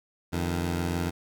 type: tone pair together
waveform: 15% pulse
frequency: 86.7 / 154.6 Hz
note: F2 / D#3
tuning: -12 / -11 cents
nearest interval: minor seventh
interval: 1001 cents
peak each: -21 / -29 dBFS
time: 0.32-1.11 s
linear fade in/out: 20 ms
effects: none